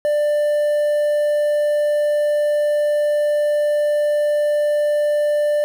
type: tone with quantisation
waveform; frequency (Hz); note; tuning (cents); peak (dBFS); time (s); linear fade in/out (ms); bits
triangle; 592; D5; +14; -13; 0.05-5.64; 0; 7
effects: none